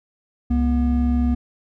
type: tone pair together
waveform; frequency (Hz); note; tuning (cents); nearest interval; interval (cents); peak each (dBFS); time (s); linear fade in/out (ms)
triangle; 67.85 / 241.6; C#2 / B3; -36 / -38; octave + minor seventh; 2198; -17; 0.5-1.35; 10
effects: none